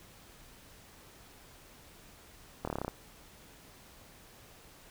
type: slowing click train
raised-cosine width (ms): 1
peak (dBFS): -20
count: 9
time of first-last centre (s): 2.65-2.88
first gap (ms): 25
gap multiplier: 1.04
effects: pink hiss -56 dBFS RMS until 4.9 s